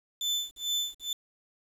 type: tone with tremolo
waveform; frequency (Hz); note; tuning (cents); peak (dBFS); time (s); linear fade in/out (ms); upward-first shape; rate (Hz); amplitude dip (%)
35% pulse; 3520; A7; 0; -24; 0.21-1.13; 2; sine; 2.3; 100
effects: resampled to 32000 Hz + 9-bit